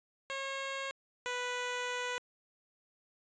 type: tone pair in turn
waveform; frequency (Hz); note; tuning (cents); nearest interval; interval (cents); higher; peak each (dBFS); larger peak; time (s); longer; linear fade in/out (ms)
10% pulse; 543 / 493.6; C#5 / B4; -36 / -1; major second; 165; first; -28 / -26; second; 0.3-0.91 / 1.26-2.18; second; 0
effects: resampled to 16000 Hz